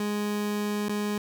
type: tone with dropouts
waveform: 30% pulse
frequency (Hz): 207.7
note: G#3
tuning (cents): 0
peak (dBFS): -24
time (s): 0-1.18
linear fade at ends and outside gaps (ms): 2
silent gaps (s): 0.885-0.893
effects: none